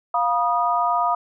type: tone cluster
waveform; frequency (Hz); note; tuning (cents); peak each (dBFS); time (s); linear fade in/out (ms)
sine; 702 / 965 / 1236; F5 / B5 / D#6; +9 / -40 / -12; -22; 0.14-1.15; 5
effects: none